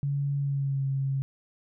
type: tone with pitch glide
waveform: sine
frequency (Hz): 141.2 to 136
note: C#3 to C#3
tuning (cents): +32 to -33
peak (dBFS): -25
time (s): 0.03-1.22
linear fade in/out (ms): 0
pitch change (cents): -65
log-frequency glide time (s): 0.38-0.85
effects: none